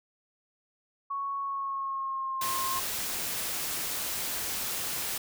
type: tone with pitch glide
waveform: sine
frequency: 1108.7 to 1061.7 Hz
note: C#6 to C6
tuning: 0 to +25 cents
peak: -30 dBFS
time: 1.1-2.8 s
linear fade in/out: 10 ms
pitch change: -75 cents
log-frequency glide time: 1.4-2.41 s
type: noise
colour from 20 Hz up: white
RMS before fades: -33 dBFS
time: 2.41-5.18 s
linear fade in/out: 5 ms
effects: none